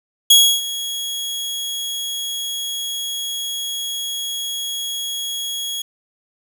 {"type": "tone with ADSR envelope", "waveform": "sawtooth", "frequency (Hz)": 3322, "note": "G#7", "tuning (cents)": 0, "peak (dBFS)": -3, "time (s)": [0.3, 5.82], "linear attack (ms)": 7, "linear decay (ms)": 300, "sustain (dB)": -17, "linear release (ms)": 4, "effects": ["7-bit"]}